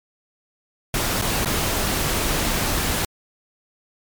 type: noise with dropouts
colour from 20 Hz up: pink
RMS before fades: -22 dBFS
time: 0.94-3.05 s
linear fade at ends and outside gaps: 2 ms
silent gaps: 1.215-1.221 / 1.448-1.457 s
effects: MP3 96 kbps